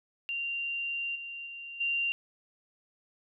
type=tone with level steps; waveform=sine; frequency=2774 Hz; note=F7; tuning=12 cents flat; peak=-31 / -38 / -40 / -27 dBFS; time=0.29-2.12 s; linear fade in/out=0 ms; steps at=1.15 / 1.46 / 1.8 s; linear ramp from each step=10 ms; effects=none